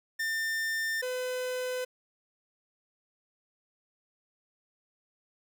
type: tone pair in turn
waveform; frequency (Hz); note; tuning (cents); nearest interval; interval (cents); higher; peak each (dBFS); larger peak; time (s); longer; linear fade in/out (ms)
45% pulse; 1800 / 505.1; A6 / B4; +39 / +39; octave + minor seventh; 2200; first; -29 / -31; first; 0.19-1.02 / 1.02-1.85; neither; 10
effects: none